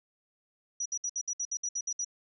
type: tone bursts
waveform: sine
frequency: 5840 Hz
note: F#8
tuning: 24 cents flat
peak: -30 dBFS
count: 11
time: 0.8-2.047 s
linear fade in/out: 5 ms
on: 57 ms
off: 62 ms
effects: none